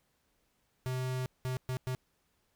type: tone bursts at uneven times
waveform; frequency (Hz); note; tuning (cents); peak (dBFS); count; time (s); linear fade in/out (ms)
square; 128.4; C3; -32; -33; 4; 0.86-1.26 / 1.45-1.57 / 1.69-1.77 / 1.87-1.95; 0
effects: pink hiss -75 dBFS RMS until 2.55 s